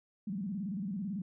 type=tone with vibrato; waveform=sine; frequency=195.2 Hz; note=G3; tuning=7 cents flat; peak=-34 dBFS; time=0.27-1.22 s; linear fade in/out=5 ms; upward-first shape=square; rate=18 Hz; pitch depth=150 cents each way; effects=none